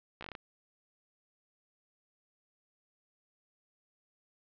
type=slowing click train; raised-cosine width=0.3 ms; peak=-26 dBFS; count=7; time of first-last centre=0.21-0.352 s; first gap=15 ms; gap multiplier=1.18; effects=low-pass 4000 Hz 12 dB/octave